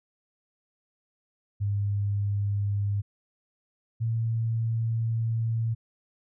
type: tone pair in turn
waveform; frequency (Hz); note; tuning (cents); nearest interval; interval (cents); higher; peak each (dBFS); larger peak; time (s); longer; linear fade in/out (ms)
sine; 101.4 / 113.82; G#2 / A#2; -41 / -41; major second; 200; second; -24; neither; 1.6-3.02 / 4-5.75; second; 20
effects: none